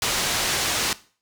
white low-pass noise, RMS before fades -24 dBFS, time 0.02-0.93 s, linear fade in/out 2 ms, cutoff 6600 Hz, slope 12 dB/octave, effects noise-tail reverb RT60 0.4 s tail -18 dB re dry

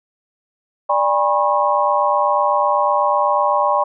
sine tone cluster, 590 / 811 / 977 / 1085 Hz, D5 / G#5 / B5 / C#6, +8 / -41 / -19 / -37 cents, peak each -19 dBFS, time 0.89-3.84 s, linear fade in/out 10 ms, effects none

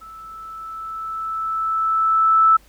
sine tone with level ramp, 1315 Hz, E6, 5 cents flat, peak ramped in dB -37 to -9 dBFS, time 0.01-2.57 s, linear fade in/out 10 ms, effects added 50 Hz sine -52 dBFS peak until 2.68 s + pink hiss -54 dBFS RMS until 2.68 s

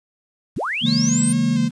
sine linear sweep, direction up, 39.46 to 9120 Hz, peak -21 dBFS, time 0.56-1.33 s, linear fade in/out 10 ms
sine chord, A# half-diminished seventh, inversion first, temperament equal, 138.59 / 164.81 / 207.7 / 233.1 Hz, C#3 / E3 / G#3 / A#3, 0 / 0 / 0 / 0 cents, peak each -24 / -23 / -23 / -18 dBFS, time 0.81-1.71 s, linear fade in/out 50 ms
5% pulse tone with vibrato, 530 Hz, C5, 22 cents sharp, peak -22 dBFS, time 0.85-1.69 s, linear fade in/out 20 ms, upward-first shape square, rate 2.1 Hz, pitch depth 35 cents each way
effects resampled to 22050 Hz + 8-bit

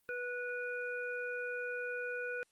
harmonic tone, 490 Hz, B4, 14 cents flat, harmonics 1 / 3 / 5, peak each -40 / -39 / -47 dBFS, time 0.09-2.43 s, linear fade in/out 0 ms, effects white hiss -75 dBFS RMS until 2.51 s + Opus 24 kbps

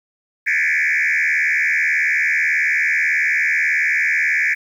sine tone with frequency modulation, 2000 Hz, B6, 21 cents sharp, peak -13 dBFS, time 0.46-4.55 s, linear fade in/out 20 ms, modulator 78.3 Hz, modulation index 4.5, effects tanh soft clip ceiling -12 dBFS + 8-bit

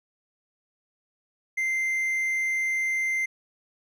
triangle tone, 2085 Hz, C7, 7 cents flat, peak -22 dBFS, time 1.57-3.26 s, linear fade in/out 10 ms, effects none

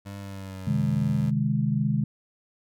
25% pulse tone with pitch glide, 99.6 to 92.39 Hz, G2 to F#2, +28 to -2 cents, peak -32 dBFS, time 0.05-1.31 s, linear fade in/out 20 ms, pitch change -130 cents, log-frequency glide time 0.19-0.78 s
sine chord, Ab major, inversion first, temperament equal with one note detuned, 130.81 / 153.51 / 207.7 Hz, C3 / Eb3 / Ab3, 0 / -23 / 0 cents, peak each -26 / -26 / -26 dBFS, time 0.67-2.04 s, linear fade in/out 5 ms
effects none

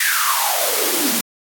white noise with high-pass filter sweep, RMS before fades -18 dBFS, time 0-1.21 s, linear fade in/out 5 ms, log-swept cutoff 1900 to 210 Hz, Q 7.1, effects AAC 64 kbps

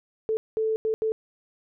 sine tone bursts at uneven times, 440 Hz, A4, in tune, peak -22 dBFS, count 4, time 0.29-0.37 / 0.57-0.76 / 0.85-0.94 / 1.02-1.12 s, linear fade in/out 0 ms, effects none

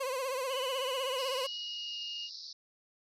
30% pulse tone with vibrato, 523.3 Hz, C5, in tune, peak -30 dBFS, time 0-1.47 s, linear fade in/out 10 ms, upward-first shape triangle, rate 16 Hz, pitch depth 110 cents each way
sine tone with pitch glide, 2974 to 2850 Hz, F#7 to F7, +8 to +34 cents, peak -38 dBFS, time 0.48-2.3 s, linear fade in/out 50 ms, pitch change -74 cents, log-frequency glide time 0.63-2.01 s
white band-pass noise, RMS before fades -46 dBFS, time 1.18-2.53 s, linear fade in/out 5 ms, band 4000 to 5400 Hz, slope 96 dB/octave
effects resampled to 32000 Hz

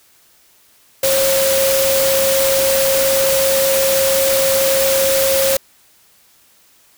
sine tone in noise, 540 Hz, C#5, 45 cents flat, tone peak -14 dBFS, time 1.03-5.57 s, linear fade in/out 5 ms, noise white, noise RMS -18 dBFS, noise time 1.03-5.57 s, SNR +1 dB, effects white hiss -52 dBFS RMS until 6.97 s

